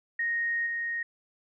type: tone with level steps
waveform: sine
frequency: 1864.7 Hz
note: A#6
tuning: in tune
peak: -26 / -29 dBFS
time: 0.19-1.03 s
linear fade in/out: 5 ms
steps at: 0.66 s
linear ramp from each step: 10 ms
effects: none